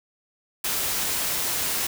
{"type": "noise", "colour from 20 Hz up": "white", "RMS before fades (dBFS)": -26, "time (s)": [0.64, 1.87], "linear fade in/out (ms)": 5, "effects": []}